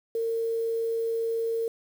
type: tone with quantisation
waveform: sine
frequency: 456.4 Hz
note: A#4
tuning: 37 cents flat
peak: -25 dBFS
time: 0.15-1.68 s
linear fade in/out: 2 ms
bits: 8
effects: none